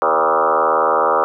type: tone with frequency modulation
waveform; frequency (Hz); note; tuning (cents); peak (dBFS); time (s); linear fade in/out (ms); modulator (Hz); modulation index
sine; 880; A5; 0; -12; 0.02-1.24; 0; 78.8; 5.7
effects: none